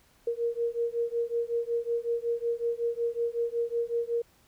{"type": "beating tone pair", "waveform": "sine", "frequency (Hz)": [466.2, 471.6], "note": ["A#4", "A#4"], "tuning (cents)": [0, 20], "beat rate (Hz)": 5.4, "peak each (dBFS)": -30, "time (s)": [0.27, 4.22], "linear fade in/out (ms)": 5, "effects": ["pink hiss -63 dBFS RMS until 4.47 s"]}